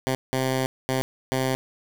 10% pulse tone bursts at uneven times, 130.81 Hz, C3, in tune, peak -14 dBFS, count 4, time 0.07-0.15 / 0.33-0.66 / 0.89-1.02 / 1.32-1.55 s, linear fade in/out 0 ms, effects 7-bit

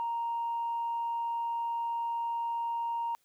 sine tone, 932.3 Hz, A#5, in tune, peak -29 dBFS, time 0-3.15 s, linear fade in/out 0 ms, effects tanh soft clip ceiling -26 dBFS + white hiss -72 dBFS RMS until 3.24 s

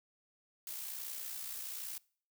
blue noise with amplitude modulation, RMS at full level -41 dBFS, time 0.67-1.98 s, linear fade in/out 2 ms, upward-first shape sine, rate 61.1 Hz, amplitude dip 45%, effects noise-tail reverb RT60 0.5 s tail -24 dB re dry

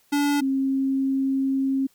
square / sine tone pair in turn, 287.8 / 268.9 Hz, D4 / C4, -35 / +47 cents, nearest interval minor second, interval 118 cents, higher first, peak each -20 dBFS, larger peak neither, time 0.12-0.41 / 0.41-1.87 s, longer second, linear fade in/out 10 ms, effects white hiss -62 dBFS RMS until 1.94 s

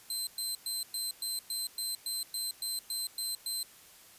20% pulse tone bursts, 4103 Hz, C8, 35 cents flat, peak -27 dBFS, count 13, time 0.1-3.63 s, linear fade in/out 2 ms, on 170 ms, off 110 ms, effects white hiss -56 dBFS RMS until 4.18 s + resampled to 32000 Hz

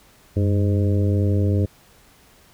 harmonic tone with a mistuned harmonic, 102.5 Hz, G#2, 22 cents flat, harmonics 1 / 2 / 3 / 4 / 5 / 6, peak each -17 / -26 / -27 / -29 / -31 / -38 dBFS, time 0.36-1.66 s, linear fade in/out 10 ms, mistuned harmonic 1, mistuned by -120 cents, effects pink hiss -53 dBFS RMS until 2.53 s

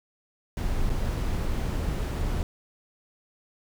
brown noise with dropouts, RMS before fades -27 dBFS, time 0.57-2.43 s, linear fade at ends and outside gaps 1 ms, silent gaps 0.895-0.9 s, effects none

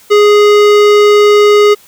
sine tone with hard clipping, 415.3 Hz, G#4, in tune, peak -5 dBFS, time 0.1-1.75 s, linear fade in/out 20 ms, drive 18 dB, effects white hiss -42 dBFS RMS until 1.87 s

